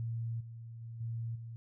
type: tone with level steps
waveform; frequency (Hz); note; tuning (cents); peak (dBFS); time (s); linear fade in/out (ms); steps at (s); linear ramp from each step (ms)
sine; 115.1; A#2; -22; -34 / -44 / -42 / -35 / -42; 0-1.56; 0; 0.4 / 0.81 / 1 / 1.35; 10
effects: none